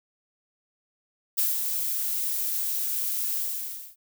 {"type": "noise with ADSR envelope", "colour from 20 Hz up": "violet", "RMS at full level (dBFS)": -23, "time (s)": [1.37, 3.96], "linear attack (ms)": 19, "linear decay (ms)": 170, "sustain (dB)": -5, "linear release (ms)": 600, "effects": []}